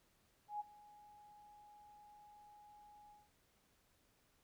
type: tone with ADSR envelope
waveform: sine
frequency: 833 Hz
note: G#5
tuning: 5 cents sharp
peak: -38 dBFS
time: 0.48-3.3 s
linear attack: 120 ms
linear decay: 22 ms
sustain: -21 dB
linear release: 190 ms
effects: pink hiss -75 dBFS RMS until 4.43 s